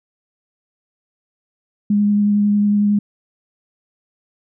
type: tone with vibrato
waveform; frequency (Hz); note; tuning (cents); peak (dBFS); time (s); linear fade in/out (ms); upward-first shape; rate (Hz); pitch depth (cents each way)
sine; 205.9; G#3; -15; -12; 1.9-2.99; 5; triangle; 11; 14
effects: none